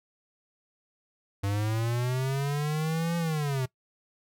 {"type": "linear two-way sweep", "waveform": "square", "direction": "up then down", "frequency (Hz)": [98, 171, 126.4], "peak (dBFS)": -27, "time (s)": [1.43, 3.66], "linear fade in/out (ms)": 10, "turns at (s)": 3.17, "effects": ["noise-tail reverb RT60 0.1 s tail -20 dB re dry"]}